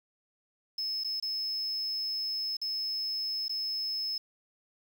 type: tone with dropouts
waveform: sine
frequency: 5200 Hz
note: E8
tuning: 24 cents flat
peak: -28 dBFS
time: 0.78-4.18 s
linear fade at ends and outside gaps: 5 ms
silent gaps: 1.037-1.045 / 1.2-1.225 / 2.569-2.615 / 3.482-3.494 s
effects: tanh soft clip ceiling -30 dBFS + 9-bit